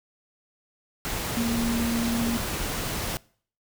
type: tone in noise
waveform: sine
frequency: 233.1 Hz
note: A#3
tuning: in tune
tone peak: -24 dBFS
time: 1.37-2.37 s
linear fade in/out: 0 ms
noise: pink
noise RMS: -30 dBFS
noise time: 1.05-3.17 s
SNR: +3 dB
effects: noise-tail reverb RT60 0.5 s tail -23 dB re dry